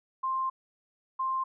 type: tone pair in turn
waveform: sine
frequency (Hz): 1052 / 1052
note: C6 / C6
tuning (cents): +9 / +9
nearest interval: unison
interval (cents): 0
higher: neither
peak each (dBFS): -27 / -27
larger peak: neither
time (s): 0.23-0.5 / 1.19-1.44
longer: first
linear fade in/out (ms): 10
effects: none